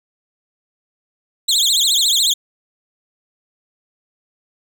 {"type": "tone with vibrato", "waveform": "30% pulse", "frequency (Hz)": 3678, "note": "A#7", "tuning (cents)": -24, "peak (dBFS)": -10, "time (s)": [1.48, 2.34], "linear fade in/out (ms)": 10, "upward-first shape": "triangle", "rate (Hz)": 14, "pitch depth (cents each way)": 280, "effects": []}